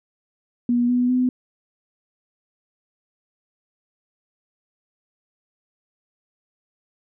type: tone with pitch steps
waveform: sine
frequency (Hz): 241.4 / 246.8 / 252.2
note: B3 / B3 / B3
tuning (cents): -39 / -1 / +36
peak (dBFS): -16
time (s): 0.69-1.29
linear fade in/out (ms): 2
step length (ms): 200
effects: none